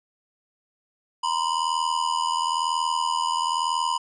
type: ring-modulated tone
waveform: square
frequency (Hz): 987.8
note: B5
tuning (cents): 0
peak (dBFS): -20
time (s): 1.23-3.98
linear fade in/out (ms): 10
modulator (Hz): 40.5
effects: resampled to 22050 Hz